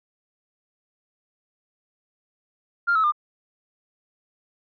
sine tone with pitch steps, 1396.9 / 1295.8 / 1202.1 Hz, F6 / E6 / D6, 0 / -30 / +40 cents, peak -16 dBFS, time 2.87-3.122 s, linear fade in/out 20 ms, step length 84 ms, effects tanh soft clip ceiling -13 dBFS

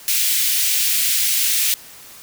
white high-pass noise, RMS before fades -18 dBFS, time 0.08-1.74 s, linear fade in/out 0 ms, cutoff 2100 Hz, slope 24 dB/octave, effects white hiss -41 dBFS RMS until 2.22 s

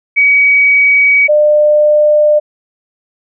sine tone pair in turn, 2265 / 599.9 Hz, C#7 / D5, +37 / +37 cents, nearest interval octave + major seventh, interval 2300 cents, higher first, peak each -5 dBFS, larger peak neither, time 0.16-1.28 / 1.28-2.4 s, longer neither, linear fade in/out 20 ms, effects none

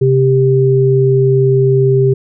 sine tone pair together, 132.3 / 394.4 Hz, C3 / G4, +20 / +11 cents, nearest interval octave + perfect fifth, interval 1891 cents, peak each -10 dBFS, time 0.01-2.14 s, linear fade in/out 10 ms, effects none

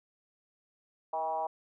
sine tone with frequency modulation, 801 Hz, G5, 37 cents sharp, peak -30 dBFS, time 1.13-1.47 s, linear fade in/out 5 ms, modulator 163 Hz, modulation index 1.2, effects none

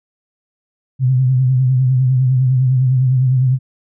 sine tone with vibrato, 129 Hz, C3, 24 cents flat, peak -10 dBFS, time 0.99-3.59 s, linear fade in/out 50 ms, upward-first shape sine, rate 9.9 Hz, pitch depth 55 cents each way, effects none

